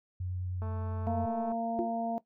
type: tone with vibrato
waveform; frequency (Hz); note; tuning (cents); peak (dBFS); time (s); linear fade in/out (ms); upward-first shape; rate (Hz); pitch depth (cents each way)
sine; 91; F#2; -28; -33; 0.2-1.26; 5; sine; 9.8; 12
type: click train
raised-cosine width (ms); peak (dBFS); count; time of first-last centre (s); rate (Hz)
1; -31; 199; 0.62-1.52; 220
type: harmonic tone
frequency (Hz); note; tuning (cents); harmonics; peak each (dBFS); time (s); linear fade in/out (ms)
229.9; A#3; -24; 1 / 2 / 3 / 4; -34 / -43 / -33 / -44; 1.07-2.18; 0
type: tone with exponential decay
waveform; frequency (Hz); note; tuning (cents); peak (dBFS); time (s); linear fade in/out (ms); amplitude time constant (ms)
sine; 349.2; F4; 0; -25; 1.79-1.96; 0; 35
effects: noise-tail reverb RT60 0.1 s tail -17 dB re dry